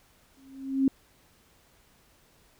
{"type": "tone with exponential growth", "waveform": "sine", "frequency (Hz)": 268.9, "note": "C4", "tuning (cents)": 47, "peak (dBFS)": -17, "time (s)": [0.37, 0.88], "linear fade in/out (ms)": 2, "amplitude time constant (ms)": 110, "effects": ["pink hiss -62 dBFS RMS until 2.59 s"]}